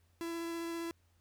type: tone with vibrato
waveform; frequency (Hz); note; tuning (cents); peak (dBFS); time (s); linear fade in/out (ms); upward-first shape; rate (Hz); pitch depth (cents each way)
45% pulse; 335; E4; +28; -37; 0.21-0.91; 0; triangle; 15; 10
effects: added 86 Hz sine -68 dBFS peak until 1.2 s + pink hiss -75 dBFS RMS until 1.2 s